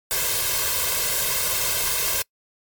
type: noise with comb filter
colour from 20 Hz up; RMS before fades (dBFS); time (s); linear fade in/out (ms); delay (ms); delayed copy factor
white; -23; 0.11-2.22; 0; 1.9; +0.85
effects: noise-tail reverb RT60 0.1 s tail -26 dB re dry + MP3 96 kbps